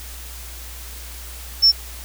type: tone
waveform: sine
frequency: 5400 Hz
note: E8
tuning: 41 cents sharp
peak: -9 dBFS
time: 1.62-1.72 s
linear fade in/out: 20 ms
effects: added 60 Hz sine -35 dBFS peak until 2.04 s + white hiss -38 dBFS RMS until 2.04 s